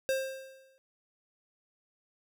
square tone with exponential decay, 531 Hz, C5, 25 cents sharp, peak -26 dBFS, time 0.09-0.78 s, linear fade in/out 0 ms, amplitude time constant 150 ms, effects none

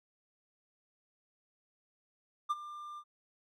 triangle tone with ADSR envelope, 1194 Hz, D6, 28 cents sharp, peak -25 dBFS, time 2.49-3.04 s, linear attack 19 ms, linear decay 32 ms, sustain -16 dB, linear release 62 ms, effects none

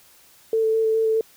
sine tone with vibrato, 443.8 Hz, A4, 15 cents sharp, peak -17 dBFS, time 0.53-1.21 s, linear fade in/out 2 ms, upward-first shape square, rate 4.8 Hz, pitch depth 10 cents each way, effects white hiss -53 dBFS RMS until 1.36 s

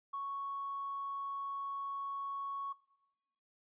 triangle tone with tanh clipping, 1108.7 Hz, C#6, in tune, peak -37 dBFS, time 0.13-2.73 s, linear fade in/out 10 ms, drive 4 dB, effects noise-tail reverb RT60 1.0 s tail -20 dB re dry + resampled to 8000 Hz

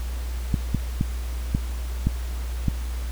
clicks, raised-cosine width 5 ms, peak -8 dBFS, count 6, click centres 0.542 / 0.747 / 1.011 / 1.549 / 2.07 / 2.683 s, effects added 60 Hz sine -26 dBFS peak until 3.11 s + pink hiss -42 dBFS RMS until 3.11 s

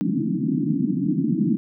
white band-pass noise, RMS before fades -22 dBFS, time 0.01-1.57 s, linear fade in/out 0 ms, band 140 to 320 Hz, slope 96 dB/octave, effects none

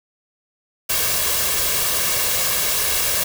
white noise with comb filter, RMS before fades -20 dBFS, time 0.89-3.24 s, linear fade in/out 10 ms, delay 1.8 ms, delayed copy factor +0.55, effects none

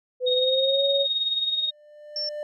sine tone with pitch glide, 503 to 554.9 Hz, B4 to C#5, +32 to +2 cents, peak -21 dBFS, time 0.2-1.07 s, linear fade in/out 50 ms, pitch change +170 cents, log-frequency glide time 0.33-0.83 s
sine tone with tremolo, 3729 Hz, A#7, in tune, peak -20 dBFS, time 0.26-1.71 s, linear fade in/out 20 ms, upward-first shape sine, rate 19 Hz, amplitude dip 55%
triangle tone with exponential growth, 596 Hz, D5, 25 cents sharp, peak -26 dBFS, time 1.32-2.43 s, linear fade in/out 1 ms, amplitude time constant 240 ms
sine tone, 5420 Hz, E8, 47 cents sharp, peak -26 dBFS, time 2.16-2.29 s, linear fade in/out 2 ms
effects none

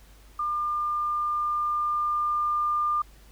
sine tone with level ramp, 1200 Hz, D6, 37 cents sharp, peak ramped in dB -25 to -22 dBFS, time 0.39-3.02 s, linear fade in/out 5 ms, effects added 50 Hz sine -50 dBFS peak until 3.31 s + pink hiss -57 dBFS RMS until 3.31 s

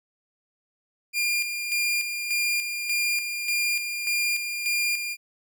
sawtooth tone with tremolo, 2405 Hz, D7, 41 cents sharp, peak -19 dBFS, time 1.13-5.17 s, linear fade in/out 50 ms, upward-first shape square, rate 1.7 Hz, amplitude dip 50%, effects none

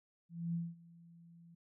sine tone with ADSR envelope, 168.9 Hz, E3, 42 cents sharp, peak -33 dBFS, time 0.29-1.55 s, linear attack 250 ms, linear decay 210 ms, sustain -23 dB, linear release 8 ms, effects none

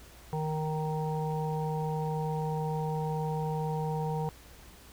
harmonic tone, 155.56 Hz, D#3, in tune, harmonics 1 / 3 / 5 / 6, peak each -31 / -36 / -38 / -39 dBFS, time 0.33-4.29 s, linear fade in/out 0 ms, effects added 60 Hz sine -54 dBFS peak until 4.92 s + pink hiss -54 dBFS RMS until 4.92 s

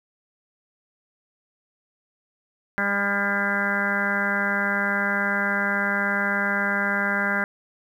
harmonic tone with a mistuned harmonic, 200.9 Hz, G3, 43 cents sharp, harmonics 1 / 2 / 3 / 4 / 5 / 6 / 7 / 8 / 9 / 10, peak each -29 / -37 / -32 / -34 / -34 / -36 / -28 / -25 / -34 / -30 dBFS, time 2.78-7.44 s, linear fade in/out 0 ms, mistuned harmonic 9, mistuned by -42 cents, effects 9-bit

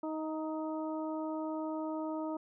harmonic tone with a mistuned harmonic, 314 Hz, D#4, 16 cents sharp, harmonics 1 / 2 / 3 / 4, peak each -36 / -40 / -43 / -48 dBFS, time 0.03-2.37 s, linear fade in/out 5 ms, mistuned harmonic 3, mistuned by -17 cents, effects none

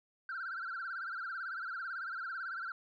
sine tone with vibrato, 1455 Hz, F#6, 29 cents flat, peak -36 dBFS, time 0.29-2.72 s, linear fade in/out 2 ms, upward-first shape sine, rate 18 Hz, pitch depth 150 cents each way, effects tanh soft clip ceiling -35 dBFS

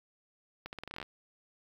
accelerating click train, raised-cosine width 0.3 ms, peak -25 dBFS, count 12, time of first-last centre 0.66-1.028 s, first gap 69 ms, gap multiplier 0.84, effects 9-bit

